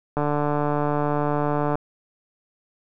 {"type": "click train", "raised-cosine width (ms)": 1, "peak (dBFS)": -10, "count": 234, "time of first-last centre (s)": [0.17, 1.755], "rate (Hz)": 147, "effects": []}